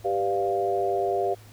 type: chord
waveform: sine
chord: G dominant seventh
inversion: none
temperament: equal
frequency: 392 / 493.9 / 587.3 / 698.5 Hz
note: G4 / B4 / D5 / F5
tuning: 0 / 0 / 0 / 0 cents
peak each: -26 / -31 / -32 / -26 dBFS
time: 0.04-1.35 s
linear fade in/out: 20 ms
effects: added 106 Hz sine -47 dBFS peak until 1.52 s + pink hiss -53 dBFS RMS until 1.52 s